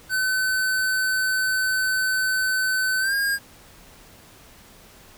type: tone with pitch glide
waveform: square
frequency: 1520 to 1619.7 Hz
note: F#6 to G#6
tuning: +46 to -44 cents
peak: -21 dBFS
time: 0.09-3.39 s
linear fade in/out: 50 ms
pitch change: +110 cents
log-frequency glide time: 3-3.14 s
effects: pink hiss -49 dBFS RMS until 5.17 s